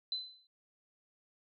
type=tone with exponential decay; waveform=sine; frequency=4033 Hz; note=B7; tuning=36 cents sharp; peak=-31 dBFS; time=0.12-0.47 s; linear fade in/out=2 ms; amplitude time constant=76 ms; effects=none